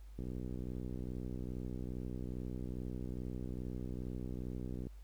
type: click train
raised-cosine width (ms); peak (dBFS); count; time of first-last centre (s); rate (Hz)
3; -30; 293; 0.19-4.869; 62.4
effects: added 50 Hz sine -49 dBFS peak until 5.03 s + pink hiss -70 dBFS RMS until 5.03 s